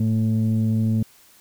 sine tone pair together, 110 / 221.4 Hz, A2 / A3, 0 / +11 cents, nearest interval octave, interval 1211 cents, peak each -18 / -19 dBFS, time 0-1.03 s, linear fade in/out 5 ms, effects tanh soft clip ceiling -14 dBFS + white hiss -53 dBFS RMS until 1.4 s

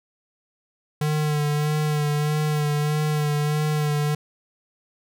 square tone with vibrato, 150 Hz, D3, 37 cents sharp, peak -21 dBFS, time 1.01-4.15 s, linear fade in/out 5 ms, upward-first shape sine, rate 1.6 Hz, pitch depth 28 cents each way, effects none

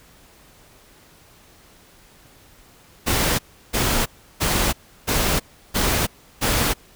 pink noise bursts, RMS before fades -20 dBFS, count 6, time 3.06-6.74 s, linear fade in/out 20 ms, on 330 ms, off 340 ms, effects pink hiss -51 dBFS RMS until 6.95 s

